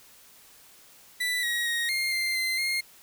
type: tone with pitch steps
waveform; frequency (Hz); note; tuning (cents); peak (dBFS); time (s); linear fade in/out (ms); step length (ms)
30% pulse; 1979 / 1898 / 1877 / 2123 / 2094 / 2070 / 2131; B6 / A#6 / A#6 / C7 / C7 / C7 / C7; +3 / +31 / +11 / +25 / +1 / -19 / +31; -23; 1.2-2.81; 10; 230
effects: white hiss -54 dBFS RMS until 3.02 s